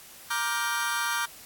sawtooth chord, G minor seventh, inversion first, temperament just, 940.8 / 1176 / 1411.2 / 1568 Hz, Bb5 / D6 / F6 / G6, +16 / +2 / +18 / 0 cents, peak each -28 dBFS, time 0.3-1.26 s, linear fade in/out 10 ms, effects white hiss -48 dBFS RMS until 1.45 s + AAC 64 kbps

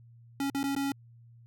square tone with dropouts, 277.2 Hz, C#4, in tune, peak -29 dBFS, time 0.4-0.92 s, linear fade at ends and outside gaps 2 ms, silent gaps 0.5-0.547 / 0.631-0.639 / 0.751-0.763 s, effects added 117 Hz sine -52 dBFS peak until 1.46 s

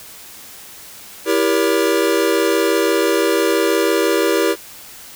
square chord, E diminished seventh, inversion none, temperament just, 329.6 / 395.6 / 474.7 / 569.6 Hz, E4 / G4 / Bb4 / Db5, 0 / +16 / +31 / +47 cents, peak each -20 / -19 / -20 / -23 dBFS, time 1.25-4.56 s, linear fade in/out 50 ms, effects white hiss -38 dBFS RMS until 5.15 s

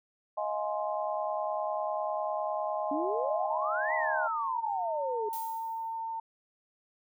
sine chord, F minor seventh, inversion third, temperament just, 628.6 / 698.5 / 838.1 / 1047.7 Hz, Eb5 / F5 / Ab5 / C6, +18 / 0 / +16 / +2 cents, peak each -33 / -38 / -35 / -37 dBFS, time 0.37-4.28 s, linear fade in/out 10 ms
sine exponential two-way sweep, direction up then down, 277.2 to 2023 to 410.1 Hz, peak -31 dBFS, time 2.91-5.29 s, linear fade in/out 5 ms, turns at 3.94 s
sine tone with pitch glide, 909 to 903.2 Hz, A#5 to A5, -44 to +45 cents, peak -33 dBFS, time 3.89-6.2 s, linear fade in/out 5 ms, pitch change -11 cents, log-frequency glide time 4.64-5.62 s
violet noise with exponential decay, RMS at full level -40 dBFS, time 5.33-6.02 s, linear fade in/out 1 ms, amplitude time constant 150 ms
effects none

